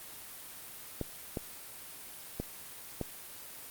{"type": "clicks", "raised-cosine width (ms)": 2, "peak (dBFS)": -20, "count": 4, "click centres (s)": [1.013, 1.372, 2.4, 3.013], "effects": ["white hiss -47 dBFS RMS until 3.7 s", "Opus 32 kbps"]}